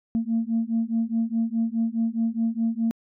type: beating tone pair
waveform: sine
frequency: 225.4 / 230.2 Hz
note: A3 / A#3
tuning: +42 / -22 cents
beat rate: 4.8 Hz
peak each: -24 dBFS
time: 0.15-2.91 s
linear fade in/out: 0 ms
effects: tanh soft clip ceiling -16 dBFS